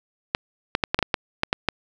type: clicks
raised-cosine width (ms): 0.3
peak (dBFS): -3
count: 10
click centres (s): 0.349 / 0.751 / 0.838 / 0.945 / 0.99 / 1.027 / 1.142 / 1.434 / 1.529 / 1.687
effects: none